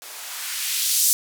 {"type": "noise with band-pass filter sweep", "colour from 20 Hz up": "violet", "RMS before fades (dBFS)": -24, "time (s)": [0.02, 1.13], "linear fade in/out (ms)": 0, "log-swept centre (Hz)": [450, 7000], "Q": 0.93, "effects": []}